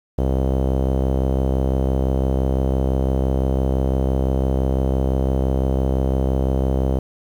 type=tone with low-pass filter; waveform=sawtooth; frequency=65.9 Hz; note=C2; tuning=13 cents sharp; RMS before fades=-19 dBFS; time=0.18-6.99 s; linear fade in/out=5 ms; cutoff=570 Hz; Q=1.8; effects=8-bit